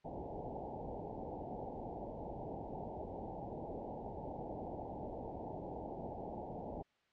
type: low-pass noise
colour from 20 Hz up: white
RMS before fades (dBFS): -45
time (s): 0.04-6.83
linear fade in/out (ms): 20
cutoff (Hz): 880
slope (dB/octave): 96
effects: white hiss -75 dBFS RMS until 7.12 s + low-pass 3000 Hz 12 dB/octave